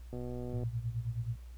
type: click train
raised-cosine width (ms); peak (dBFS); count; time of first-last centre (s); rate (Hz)
2; -29; 63; 0.13-0.634; 123
type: tone with tremolo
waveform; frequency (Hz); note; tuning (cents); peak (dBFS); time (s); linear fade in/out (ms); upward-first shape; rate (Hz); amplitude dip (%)
sine; 116.54; A#2; 0; -30; 0.53-1.36; 5; sine; 9.4; 80
effects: added 60 Hz sine -45 dBFS peak until 1.57 s + pink hiss -65 dBFS RMS until 1.57 s